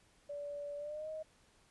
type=tone with pitch glide; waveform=sine; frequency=578 to 626.7 Hz; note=D5 to D#5; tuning=-28 to +12 cents; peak=-40 dBFS; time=0.29-1.23 s; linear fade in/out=10 ms; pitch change=+140 cents; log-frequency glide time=0.77-1.09 s; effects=pink hiss -68 dBFS RMS until 1.7 s + resampled to 24000 Hz